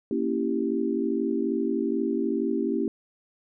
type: chord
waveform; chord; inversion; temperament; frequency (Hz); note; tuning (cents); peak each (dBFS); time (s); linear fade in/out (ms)
sine; A# diminished seventh; none; equal; 233.1 / 277.2 / 329.6 / 392; A#3 / C#4 / E4 / G4; 0 / 0 / 0 / 0; -29; 0.11-2.88; 2
effects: none